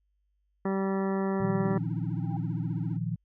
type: harmonic tone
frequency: 193.5 Hz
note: G3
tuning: 22 cents flat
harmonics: 1 / 2 / 3 / 4 / 5 / 6 / 7 / 9 / 10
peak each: -28 / -31 / -38 / -40 / -40 / -43 / -44 / -46 / -50 dBFS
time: 0.65-1.78 s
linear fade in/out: 5 ms
type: chord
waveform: sine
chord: Bb suspended fourth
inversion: none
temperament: equal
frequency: 116.54 / 155.56 / 174.61 Hz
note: Bb2 / Eb3 / F3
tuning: 0 / 0 / 0 cents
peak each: -33 dBFS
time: 1.4-3.16 s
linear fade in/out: 5 ms
type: tone with vibrato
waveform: triangle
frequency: 289.8 Hz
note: D4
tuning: 23 cents flat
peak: -37 dBFS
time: 1.63-2.98 s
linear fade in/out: 20 ms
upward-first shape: triangle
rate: 15 Hz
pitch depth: 240 cents each way
type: tone with exponential growth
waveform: sine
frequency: 798 Hz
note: G5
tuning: 31 cents sharp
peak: -36 dBFS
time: 2.07-2.37 s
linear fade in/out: 5 ms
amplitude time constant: 64 ms
effects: added 50 Hz sine -70 dBFS peak until 3.24 s